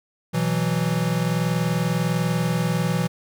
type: chord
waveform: square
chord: B suspended fourth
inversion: none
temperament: equal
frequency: 123.47 / 164.81 / 185 Hz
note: B2 / E3 / F#3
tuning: 0 / 0 / 0 cents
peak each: -27 / -23 / -28 dBFS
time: 0.33-3.08 s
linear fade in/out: 20 ms
effects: none